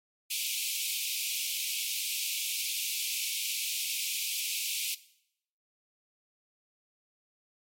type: high-pass noise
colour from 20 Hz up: pink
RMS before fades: -33 dBFS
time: 0.3-4.95 s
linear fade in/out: 10 ms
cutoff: 2300 Hz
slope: 96 dB/octave
effects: noise-tail reverb RT60 0.7 s tail -17 dB re dry + MP3 64 kbps